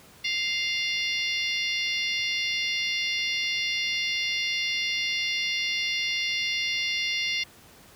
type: harmonic tone with a mistuned harmonic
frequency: 698.5 Hz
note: F5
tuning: in tune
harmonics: 3 / 4 / 5 / 6 / 7 / 8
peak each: -29 / -31 / -33 / -35 / -36 / -37 dBFS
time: 0.24-7.44 s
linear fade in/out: 10 ms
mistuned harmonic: 6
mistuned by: +50 cents
effects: pink hiss -52 dBFS RMS until 7.95 s + high-pass 60 Hz 12 dB/octave